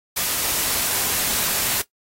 white noise, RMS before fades -22 dBFS, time 0.16-1.82 s, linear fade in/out 10 ms, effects noise-tail reverb RT60 0.1 s tail -17 dB re dry + AAC 48 kbps

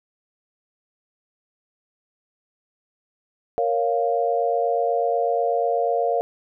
sine chord, Bb minor, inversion none, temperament equal, 466.2 / 554.4 / 698.5 Hz, Bb4 / Db5 / F5, 0 / 0 / 0 cents, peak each -23 / -25 / -22 dBFS, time 3.58-6.21 s, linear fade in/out 0 ms, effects none

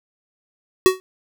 square tone with exponential decay, 374.1 Hz, F#4, 19 cents sharp, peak -6 dBFS, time 0.86-1 s, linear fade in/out 0 ms, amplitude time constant 30 ms, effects none

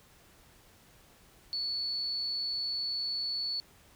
sine tone, 4435 Hz, C#8, in tune, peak -31 dBFS, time 1.53-3.6 s, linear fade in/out 0 ms, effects pink hiss -60 dBFS RMS until 3.95 s

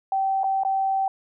sine tone with dropouts, 774 Hz, G5, 22 cents flat, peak -20 dBFS, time 0.12-1.08 s, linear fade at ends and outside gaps 2 ms, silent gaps 0.434-0.441 / 0.635-0.649 s, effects none

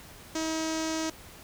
sawtooth tone with low-pass filter, 319.3 Hz, D#4, 45 cents sharp, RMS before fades -31 dBFS, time 0.35-1.1 s, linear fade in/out 5 ms, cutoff 6400 Hz, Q 3.4, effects pink hiss -49 dBFS RMS until 1.43 s

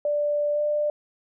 sine tone with pitch glide, 588 to 594.8 Hz, D5 to D5, +2 to +22 cents, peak -21 dBFS, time 0.05-0.9 s, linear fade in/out 2 ms, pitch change +20 cents, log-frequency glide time 0.53-0.6 s, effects none

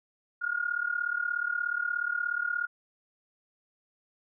sine tone with amplitude modulation, 1425 Hz, F6, 34 cents sharp, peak -24 dBFS, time 0.41-2.67 s, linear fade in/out 20 ms, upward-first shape sine, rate 36.8 Hz, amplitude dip 85%, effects none

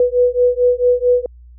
sine beating tone pair, 490.6 / 495.1 Hz, B4 / B4, -12 / +4 cents, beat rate 4.5 Hz, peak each -14 dBFS, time 0-1.26 s, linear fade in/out 2 ms, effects added 60 Hz sine -38 dBFS peak until 1.58 s

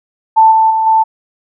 sine tone with level steps, 885 Hz, A5, 10 cents sharp, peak -3 / -6 / -10 / -6 dBFS, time 0.36-1.04 s, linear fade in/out 20 ms, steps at 0.51 / 0.7 / 0.86 s, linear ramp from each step 10 ms, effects none

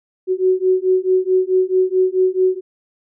sine beating tone pair, 370 / 374.6 Hz, F#4 / F#4, 0 / +21 cents, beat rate 4.6 Hz, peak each -16 / -16 dBFS, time 0.27-2.61 s, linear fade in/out 50 ms, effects none

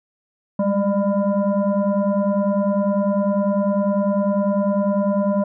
sine tone with frequency modulation, 196 Hz, G3, in tune, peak -16 dBFS, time 0.59-5.44 s, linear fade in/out 5 ms, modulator 402 Hz, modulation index 1.4, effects none

